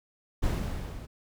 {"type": "noise with level ramp", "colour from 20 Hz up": "brown", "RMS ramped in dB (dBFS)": [-26, -42], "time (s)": [0.42, 1.07], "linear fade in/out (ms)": 20, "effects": []}